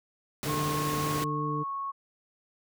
pink noise, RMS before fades -34 dBFS, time 0.43-1.24 s, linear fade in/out 0 ms
harmonic tone, 149.2 Hz, D3, 28 cents sharp, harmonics 1 / 2 / 3, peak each -32 / -35 / -37 dBFS, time 0.45-1.64 s, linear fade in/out 20 ms
sine tone with pitch glide, 1081 to 1101.8 Hz, C#6 to C#6, -44 to -11 cents, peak -31 dBFS, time 0.48-1.92 s, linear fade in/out 20 ms, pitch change +33 cents, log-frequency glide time 0.67-1.62 s
effects high-pass 80 Hz 12 dB/octave

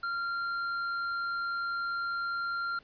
sine tone with tanh clipping, 1385 Hz, F6, 15 cents flat, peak -32 dBFS, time 0.03-2.79 s, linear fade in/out 5 ms, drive 8 dB, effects pink hiss -61 dBFS RMS until 2.83 s + resampled to 11025 Hz

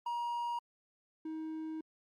triangle tone pair in turn, 950 / 316.4 Hz, A#5 / D#4, +33 / +29 cents, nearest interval octave + perfect fifth, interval 1904 cents, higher first, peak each -32 / -36 dBFS, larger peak first, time 0.06-0.59 / 1.25-1.81 s, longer second, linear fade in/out 5 ms, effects Opus 48 kbps

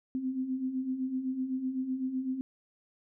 sine beating tone pair, 253.8 / 261.7 Hz, B3 / C4, +47 / 0 cents, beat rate 7.9 Hz, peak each -38 / -31 dBFS, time 0.15-2.41 s, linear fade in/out 0 ms, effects none

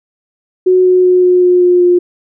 sine tone with pitch steps, 368.4 / 366.1 / 363.7 / 361.4 / 359.2 / 356.9 / 354.6 Hz, F#4 / F#4 / F#4 / F#4 / F4 / F4 / F4, -7 / -18 / -30 / -41 / +49 / +38 / +26 cents, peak -5 dBFS, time 0.66-1.99 s, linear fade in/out 10 ms, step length 190 ms, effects none

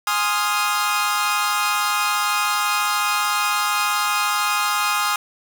sawtooth chord, F minor seventh, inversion first, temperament equal, 830.6 / 1046.5 / 1244.5 / 1396.9 Hz, Ab5 / C6 / Eb6 / F6, 0 / 0 / 0 / 0 cents, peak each -22 / -22 / -18 / -22 dBFS, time 0.07-5.16 s, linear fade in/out 2 ms, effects none

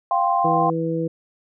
sine chord, F suspended second, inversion none, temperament just, 698.5 / 785.8 / 1047.7 Hz, F5 / G5 / C6, 0 / +4 / +2 cents, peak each -21 dBFS, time 0.11-0.7 s, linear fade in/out 2 ms
harmonic tone, 164 Hz, E3, 9 cents flat, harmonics 1 / 2 / 3, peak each -25 / -25 / -25 dBFS, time 0.44-1.08 s, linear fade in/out 10 ms
effects none

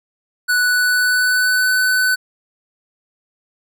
square tone with pitch glide, 1480 to 1505 Hz, F#6 to F#6, 0 to +29 cents, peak -14 dBFS, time 0.48-2.16 s, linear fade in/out 20 ms, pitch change +29 cents, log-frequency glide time 0.58-1.72 s, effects none

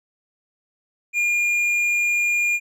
sine tone with tanh clipping, 2416 Hz, D7, 48 cents sharp, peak -19 dBFS, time 1.13-2.6 s, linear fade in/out 50 ms, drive 7 dB, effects none

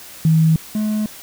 sine / triangle tone pair in turn, 160 / 213.6 Hz, D#3 / G#3, +49 / +49 cents, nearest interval perfect fourth, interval 500 cents, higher second, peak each -10 / -15 dBFS, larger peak first, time 0.25-0.56 / 0.75-1.06 s, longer neither, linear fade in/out 2 ms, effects white hiss -38 dBFS RMS until 1.22 s

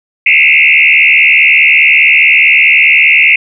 sine tone with frequency modulation, 2407 Hz, D7, 42 cents sharp, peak -3 dBFS, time 0.26-3.36 s, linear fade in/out 5 ms, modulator 75.2 Hz, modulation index 4.4, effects none

